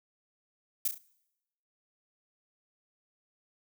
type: noise with echo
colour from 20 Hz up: violet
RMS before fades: -28 dBFS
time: 0.85-0.88 s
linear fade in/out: 5 ms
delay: 34 ms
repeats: 3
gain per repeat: -7 dB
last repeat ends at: 0.982 s
effects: noise-tail reverb RT60 0.9 s tail -23 dB re dry